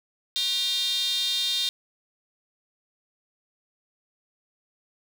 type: tone with high-pass filter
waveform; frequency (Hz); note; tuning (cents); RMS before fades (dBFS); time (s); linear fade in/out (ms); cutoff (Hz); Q
square; 215.3; A3; -37; -26; 0.36-1.69; 0; 3700; 8.9
effects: none